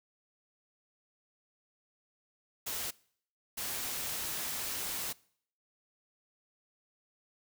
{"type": "noise bursts at uneven times", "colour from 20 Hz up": "white", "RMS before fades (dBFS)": -37, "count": 2, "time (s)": [[2.66, 2.91], [3.57, 5.13]], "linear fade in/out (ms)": 10, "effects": ["noise-tail reverb RT60 0.6 s tail -23 dB re dry"]}